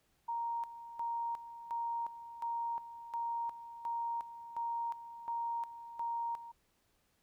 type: tone with tremolo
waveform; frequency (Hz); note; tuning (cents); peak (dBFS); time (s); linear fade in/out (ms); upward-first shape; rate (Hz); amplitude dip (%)
sine; 933; A#5; +1; -34; 0.28-6.52; 10; square; 1.4; 75
effects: pink hiss -75 dBFS RMS until 7.22 s